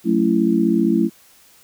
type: chord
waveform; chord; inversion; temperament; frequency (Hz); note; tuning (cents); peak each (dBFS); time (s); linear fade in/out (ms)
sine; F# minor seventh; none; just; 185 / 222 / 277.5 / 333; F#3 / A3 / C#4 / E4; 0 / +16 / +2 / +18; -21 / -18 / -22 / -18; 0.04-1.1; 50
effects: white hiss -51 dBFS RMS until 1.63 s